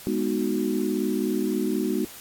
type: chord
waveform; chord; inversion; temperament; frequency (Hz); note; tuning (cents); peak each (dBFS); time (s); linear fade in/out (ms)
sine; G# minor seventh; none; equal; 207.7 / 246.9 / 311.1 / 370; G#3 / B3 / D#4 / F#4; 0 / 0 / 0 / 0; -28; 0.07-2.05; 0
effects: white hiss -43 dBFS RMS until 2.2 s + AAC 64 kbps